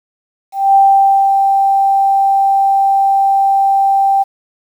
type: tone with ADSR envelope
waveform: sine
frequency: 785 Hz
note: G5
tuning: 2 cents sharp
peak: -4 dBFS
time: 0.52-4.24 s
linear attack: 230 ms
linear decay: 540 ms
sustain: -4 dB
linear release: 20 ms
effects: 7-bit